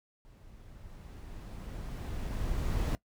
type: noise with level ramp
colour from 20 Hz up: brown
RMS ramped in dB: -55 to -29 dBFS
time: 0.25-2.95 s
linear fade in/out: 0 ms
effects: noise-tail reverb RT60 0.1 s tail -20 dB re dry